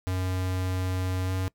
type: tone with pitch glide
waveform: square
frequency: 92.5 to 93.57 Hz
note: F#2 to F#2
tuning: 0 to +20 cents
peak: -27 dBFS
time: 0.07-1.48 s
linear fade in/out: 0 ms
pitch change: +20 cents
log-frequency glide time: 1.26-1.31 s
effects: noise-tail reverb RT60 0.1 s tail -22 dB re dry